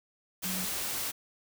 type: tone in noise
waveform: sine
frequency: 185 Hz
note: F#3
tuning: in tune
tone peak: -37 dBFS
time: 0.44-0.66 s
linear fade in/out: 20 ms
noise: white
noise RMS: -34 dBFS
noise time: 0.42-1.12 s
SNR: -6 dB
effects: none